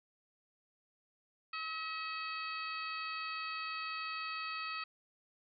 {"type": "harmonic tone", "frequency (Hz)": 641, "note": "E5", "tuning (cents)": -49, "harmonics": [2, 3, 4, 5, 6, 7], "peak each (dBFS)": [-41, -48, -43, -53, -54, -47], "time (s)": [1.53, 4.84], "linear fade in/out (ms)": 5, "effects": []}